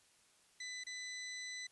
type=tone with dropouts; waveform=20% pulse; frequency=2000 Hz; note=B6; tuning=21 cents sharp; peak=-38 dBFS; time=0.6-1.67 s; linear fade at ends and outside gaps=5 ms; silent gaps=0.838-0.866 s; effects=white hiss -69 dBFS RMS until 1.71 s + resampled to 24000 Hz